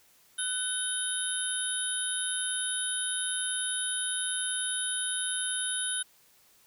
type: tone cluster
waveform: sine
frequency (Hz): 1495 / 3079 / 3689 / 9990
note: F#6 / G7 / A#7 / D#9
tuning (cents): +17 / -32 / -19 / +6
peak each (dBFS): -36 / -38 / -37 / -31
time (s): 0.38-6.03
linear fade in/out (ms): 10
effects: white hiss -62 dBFS RMS until 6.66 s